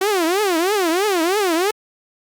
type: tone with vibrato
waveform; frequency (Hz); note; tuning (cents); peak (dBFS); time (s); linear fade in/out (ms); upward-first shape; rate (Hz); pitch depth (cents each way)
sawtooth; 370; F#4; 0; -12; 0.01-1.71; 5; triangle; 3.1; 290
effects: Opus 48 kbps